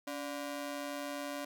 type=ring-modulated tone; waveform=sawtooth; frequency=433.8 Hz; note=A4; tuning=25 cents flat; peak=-31 dBFS; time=0.07-1.45 s; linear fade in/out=5 ms; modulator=151 Hz; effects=none